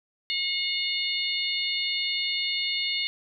harmonic tone, 721 Hz, F#5, 45 cents flat, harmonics 3 / 4 / 5 / 6, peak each -31 / -31 / -31 / -31 dBFS, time 0.3-3.07 s, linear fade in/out 0 ms, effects none

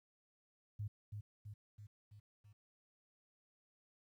sine tone with echo, 104.2 Hz, G#2, 6 cents sharp, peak -39 dBFS, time 0.79-0.88 s, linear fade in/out 10 ms, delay 330 ms, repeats 5, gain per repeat -4 dB, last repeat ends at 2.53 s, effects 13-bit

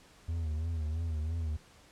triangle tone with vibrato, 80 Hz, D#2, 49 cents sharp, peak -29 dBFS, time 0.28-1.57 s, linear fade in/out 10 ms, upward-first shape sine, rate 3 Hz, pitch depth 85 cents each way, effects pink hiss -59 dBFS RMS until 1.91 s + low-pass 9000 Hz 12 dB/octave

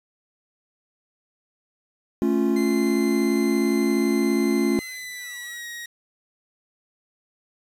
triangle chord, A augmented, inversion none, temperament equal, 220 / 277.2 / 349.2 Hz, A3 / C#4 / E#4, 0 / 0 / 0 cents, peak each -21 dBFS, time 2.22-4.79 s, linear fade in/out 0 ms
sawtooth tone with pitch glide, 2074 to 1890.9 Hz, C7 to A#6, -16 to +24 cents, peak -30 dBFS, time 2.56-5.86 s, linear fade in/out 5 ms, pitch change -160 cents, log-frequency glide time 4.69-5.66 s
effects resampled to 32000 Hz + 8-bit

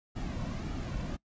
brown noise with flanger, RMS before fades -36 dBFS, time 0.15-1.17 s, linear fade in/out 20 ms, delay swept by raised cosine 1.9 to 2.44 ms, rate 1.8 Hz, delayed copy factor -0.55, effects noise-tail reverb RT60 0.1 s tail -22 dB re dry + resampled to 16000 Hz

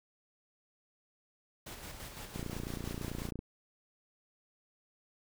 pink noise with tremolo, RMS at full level -45 dBFS, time 1.66-3.31 s, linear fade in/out 10 ms, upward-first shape square, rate 5.9 Hz, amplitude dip 40%
click train, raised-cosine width 3 ms, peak -26 dBFS, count 31, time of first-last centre 2.36-3.391 s, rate 29.1 Hz
effects none

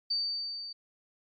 sine tone with level ramp, 4602 Hz, D8, 36 cents flat, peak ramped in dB -26 to -39 dBFS, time 0.1-0.73 s, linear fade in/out 10 ms, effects MP3 32 kbps

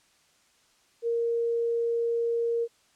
sine tone, 466.2 Hz, A#4, in tune, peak -24 dBFS, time 1.02-2.68 s, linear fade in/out 50 ms, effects white hiss -64 dBFS RMS until 2.95 s + low-pass 8000 Hz 12 dB/octave

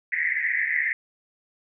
white band-pass noise, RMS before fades -25 dBFS, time 0.12-0.93 s, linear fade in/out 2 ms, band 1800 to 2100 Hz, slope 96 dB/octave, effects none

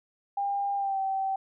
sine tone with pitch glide, 801 to 772.8 Hz, G5 to G5, +37 to -25 cents, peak -26 dBFS, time 0.37-1.36 s, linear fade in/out 5 ms, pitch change -62 cents, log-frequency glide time 0.76-0.99 s, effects none

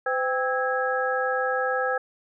sine tone cluster, 511 / 789 / 1304 / 1649 Hz, C5 / G5 / E6 / G#6, -41 / +11 / -19 / -13 cents, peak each -26 / -29 / -30 / -28 dBFS, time 0.06-1.98 s, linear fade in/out 5 ms, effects none

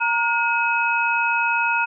sine tone cluster, 931 / 1432 / 2552 Hz, A#5 / F6 / D#7, -2 / +43 / +43 cents, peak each -22 dBFS, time 0-1.86 s, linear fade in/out 20 ms, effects none

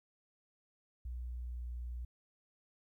sine tone with pitch glide, 61 to 60.26 Hz, B1 to B1, -21 to -42 cents, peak -39 dBFS, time 1.05-2.05 s, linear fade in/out 5 ms, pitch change -21 cents, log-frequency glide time 1.24-1.68 s, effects 13-bit

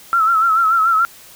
sine tone with vibrato, 1329 Hz, E6, 14 cents sharp, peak -11 dBFS, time 0.13-1.05 s, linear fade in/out 0 ms, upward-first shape sine, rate 6.9 Hz, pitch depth 71 cents each way, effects white hiss -42 dBFS RMS until 1.35 s

